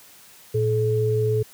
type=tone pair together; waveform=sine; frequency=114.5 / 430.1 Hz; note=A#2 / A4; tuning=-31 / -39 cents; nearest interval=octave + major seventh; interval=2292 cents; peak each=-21 dBFS; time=0.54-1.43 s; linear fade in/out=10 ms; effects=white hiss -49 dBFS RMS until 1.53 s + high-pass 60 Hz 12 dB/octave